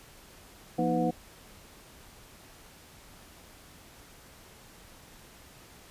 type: tone cluster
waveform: sine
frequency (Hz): 172.1 / 237.2 / 313.8 / 502 / 728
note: F3 / A#3 / D#4 / B4 / F#5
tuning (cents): -25 / +30 / +15 / +28 / -28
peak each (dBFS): -31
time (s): 0.78-1.11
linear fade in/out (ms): 10
effects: pink hiss -53 dBFS RMS until 5.9 s + resampled to 32000 Hz